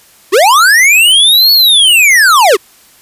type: linear two-way sweep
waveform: square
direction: up then down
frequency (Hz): 332.2 to 4435 to 332.2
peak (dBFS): -4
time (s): 0.32-2.57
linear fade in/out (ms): 20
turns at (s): 1.52
effects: white hiss -43 dBFS RMS until 3.01 s + resampled to 32000 Hz